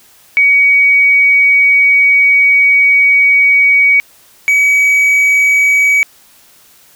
sine / triangle tone pair in turn, 2255 / 2271 Hz, C#7 / C#7, +29 / +41 cents, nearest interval unison, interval 12 cents, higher second, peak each -5 dBFS, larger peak neither, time 0.37-4 / 4.48-6.03 s, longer first, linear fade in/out 0 ms, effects white hiss -45 dBFS RMS until 6.95 s

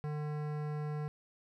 sine tone with hard clipping, 150 Hz, D3, 37 cents sharp, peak -37 dBFS, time 0.04-1.08 s, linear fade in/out 0 ms, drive 17 dB, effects none

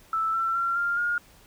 sine tone with pitch steps, 1318.5 / 1343.9 / 1369.7 / 1396.1 / 1423 Hz, E6 / E6 / F6 / F6 / F6, 0 / +33 / -34 / -1 / +32 cents, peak -23 dBFS, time 0.13-1.18 s, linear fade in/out 2 ms, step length 210 ms, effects pink hiss -55 dBFS RMS until 1.46 s

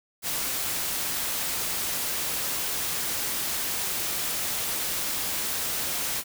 white noise, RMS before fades -29 dBFS, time 0.22-6.24 s, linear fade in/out 50 ms, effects none

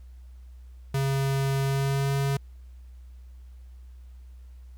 square tone with pitch glide, 136.5 to 138.41 Hz, C#3 to C#3, -26 to -2 cents, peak -24 dBFS, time 0.94-2.37 s, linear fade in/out 5 ms, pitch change +24 cents, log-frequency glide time 1.63-2.12 s, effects added 62 Hz sine -43 dBFS peak until 4.77 s + pink hiss -68 dBFS RMS until 4.77 s

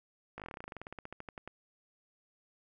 slowing click train, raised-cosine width 0.5 ms, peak -28 dBFS, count 24, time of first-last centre 0.38-1.476 s, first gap 18 ms, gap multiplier 1.08, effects none

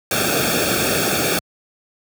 pink noise with comb filter, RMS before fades -19 dBFS, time 0.11-1.39 s, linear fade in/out 2 ms, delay 1 ms, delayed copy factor -0.95, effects high-pass 80 Hz 12 dB/octave

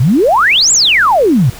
sine exponential two-way sweep, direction up then down, 110 to 7902 to 110 Hz, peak -6 dBFS, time 0-1.5 s, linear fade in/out 5 ms, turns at 0.72 s, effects pink hiss -32 dBFS RMS until 1.59 s

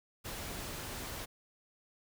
pink noise, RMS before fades -42 dBFS, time 0.24-1.26 s, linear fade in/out 20 ms, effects none

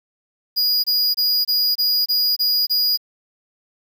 square tone bursts, 4893 Hz, D#8, 30 cents flat, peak -16 dBFS, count 8, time 0.56-2.975 s, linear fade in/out 20 ms, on 280 ms, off 25 ms, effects 8-bit

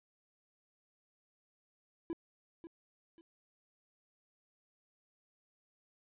triangle tone with echo, 332.7 Hz, E4, 16 cents sharp, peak -33 dBFS, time 2.1-2.13 s, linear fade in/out 0 ms, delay 540 ms, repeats 2, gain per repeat -11 dB, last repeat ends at 3.21 s, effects resampled to 8000 Hz + 12-bit

